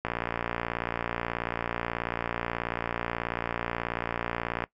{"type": "click train", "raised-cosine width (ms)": 0.5, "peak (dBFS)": -14, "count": 269, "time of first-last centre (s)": [0.05, 4.639], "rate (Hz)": 58.4, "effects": ["noise-tail reverb RT60 0.1 s tail -19 dB re dry"]}